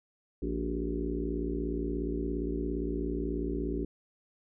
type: harmonic tone with a mistuned harmonic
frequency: 57.5 Hz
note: A#1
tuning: 23 cents flat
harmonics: 1 / 3 / 4 / 5 / 6 / 7 / 8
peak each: -35 / -40 / -42 / -35 / -37 / -39 / -48 dBFS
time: 0.42-3.85 s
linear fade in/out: 5 ms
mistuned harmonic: 6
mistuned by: +100 cents
effects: none